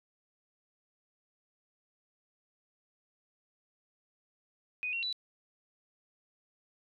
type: tone with pitch steps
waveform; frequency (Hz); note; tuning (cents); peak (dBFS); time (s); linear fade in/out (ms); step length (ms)
sine; 2490 / 2739 / 3960; D#7 / F7 / B7; +1 / -34 / +4; -32; 4.83-5.127; 0; 99
effects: none

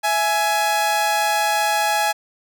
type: tone pair together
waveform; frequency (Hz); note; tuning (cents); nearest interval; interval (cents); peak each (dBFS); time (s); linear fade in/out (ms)
sawtooth; 662.6 / 837; E5 / G#5; +9 / +13; major third; 404; -21 / -14; 0.03-2.13; 20
effects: none

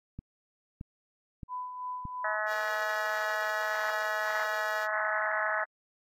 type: click train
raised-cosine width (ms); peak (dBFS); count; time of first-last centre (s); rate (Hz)
5; -27; 4; 0.19-2.053; 1.61
type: tone with tremolo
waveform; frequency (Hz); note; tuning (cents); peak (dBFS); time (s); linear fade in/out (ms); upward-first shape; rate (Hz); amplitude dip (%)
sine; 1000; B5; +21; -33; 1.48-2.39; 50; sine; 3; 50
type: harmonic tone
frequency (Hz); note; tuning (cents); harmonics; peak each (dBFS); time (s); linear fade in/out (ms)
213.5; G#3; +48; 3 / 4 / 5 / 6 / 7 / 8 / 9; -35 / -38 / -41 / -37 / -36 / -35 / -39; 2.24-5.64; 5
type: tone with vibrato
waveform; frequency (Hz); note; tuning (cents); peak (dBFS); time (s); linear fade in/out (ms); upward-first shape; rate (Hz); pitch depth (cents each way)
5% pulse; 477.3; A#4; +41; -31; 2.46-4.88; 50; sine; 20; 12
effects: AAC 48 kbps

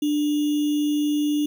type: tone with sample-and-hold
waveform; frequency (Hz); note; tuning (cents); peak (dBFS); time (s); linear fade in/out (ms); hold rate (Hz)
sine; 296; D4; +14; -19; 0.02-1.46; 5; 3150
effects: none

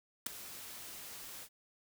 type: noise with ADSR envelope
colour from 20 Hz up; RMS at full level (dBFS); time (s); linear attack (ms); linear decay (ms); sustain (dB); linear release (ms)
white; -32; 0.26-1.49; 6; 6; -16; 67
effects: none

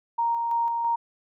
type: tone with tremolo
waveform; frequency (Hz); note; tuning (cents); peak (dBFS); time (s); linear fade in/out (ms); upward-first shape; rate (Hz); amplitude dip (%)
sine; 932.3; A#5; 0; -21; 0.18-0.96; 10; square; 3; 30
effects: none

